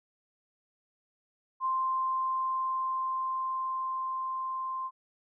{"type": "tone with level ramp", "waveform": "sine", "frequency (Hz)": 1046.5, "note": "C6", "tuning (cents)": 0, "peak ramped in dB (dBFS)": [-26, -32], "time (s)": [1.6, 4.91], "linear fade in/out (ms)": 50, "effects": []}